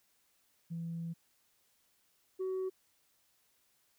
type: tone pair in turn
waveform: sine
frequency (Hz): 166.9 / 375.9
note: E3 / F#4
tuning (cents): +22 / +27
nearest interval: octave + major second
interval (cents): 1405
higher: second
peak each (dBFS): -36 / -31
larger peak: second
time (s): 0.7-1.14 / 2.39-2.7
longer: first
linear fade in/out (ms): 20
effects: tanh soft clip ceiling -32 dBFS + white hiss -73 dBFS RMS until 3.98 s